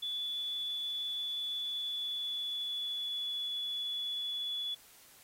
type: tone with pitch glide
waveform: sine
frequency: 3449 to 3421 Hz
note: A7 to A7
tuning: -35 to -49 cents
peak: -34 dBFS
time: 0.02-4.75 s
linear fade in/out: 10 ms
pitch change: -14 cents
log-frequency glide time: 1.52-3.26 s
effects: white hiss -59 dBFS RMS until 5.23 s + AAC 48 kbps